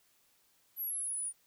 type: linear sweep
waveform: sine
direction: down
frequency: 11860 to 9440 Hz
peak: -34 dBFS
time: 0.76-1.33 s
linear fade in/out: 50 ms
effects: white hiss -70 dBFS RMS until 1.46 s